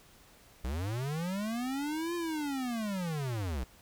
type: linear two-way sweep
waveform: square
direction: up then down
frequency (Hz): 57.2 to 349.2 to 57.2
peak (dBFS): -33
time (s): 0.64-3.64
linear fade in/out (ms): 5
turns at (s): 2.15
effects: pink hiss -59 dBFS RMS until 3.81 s